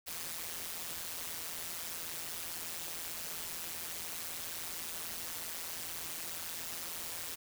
white noise with amplitude modulation, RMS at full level -38 dBFS, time 0.06-7.36 s, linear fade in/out 20 ms, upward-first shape sine, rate 167 Hz, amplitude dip 80%, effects none

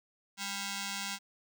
5% pulse ring-modulated tone, 595 Hz, D5, 22 cents sharp, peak -21 dBFS, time 0.37-1.19 s, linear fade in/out 50 ms, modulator 394 Hz, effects none

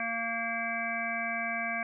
harmonic tone, 230 Hz, A#3, 23 cents flat, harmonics 1 / 3 / 5 / 7 / 9 / 10, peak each -41 / -36 / -41 / -36 / -39 / -35 dBFS, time 0-1.83 s, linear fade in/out 2 ms, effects none

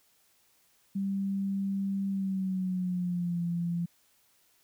sine tone with pitch glide, 196 to 171.62 Hz, G3 to F3, 0 to -30 cents, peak -28 dBFS, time 0.95-3.86 s, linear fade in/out 10 ms, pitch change -230 cents, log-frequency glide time 2.09-3.42 s, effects white hiss -67 dBFS RMS until 4.63 s

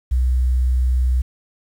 sine tone, 63 Hz, B1, 35 cents sharp, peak -14 dBFS, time 0.11-1.22 s, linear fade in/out 10 ms, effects 8-bit

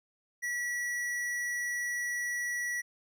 sine tone with tanh clipping, 1939 Hz, B6, 32 cents flat, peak -33 dBFS, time 0.42-2.82 s, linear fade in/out 20 ms, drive 16 dB, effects none

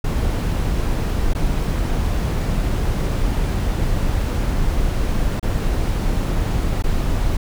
brown noise with dropouts, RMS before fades -19 dBFS, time 0.04-7.37 s, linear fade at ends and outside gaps 5 ms, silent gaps 1.335-1.349 / 5.397-5.427 / 6.824-6.838 s, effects none

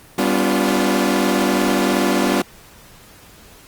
sawtooth chord, G dominant seventh, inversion none, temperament equal with one note detuned, 196 / 246.9 / 286.6 / 349.2 Hz, G3 / B3 / D4 / F4, 0 / 0 / -42 / 0 cents, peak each -17 dBFS, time 0.18-2.42 s, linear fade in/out 5 ms, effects pink hiss -45 dBFS RMS until 3.67 s + Opus 32 kbps

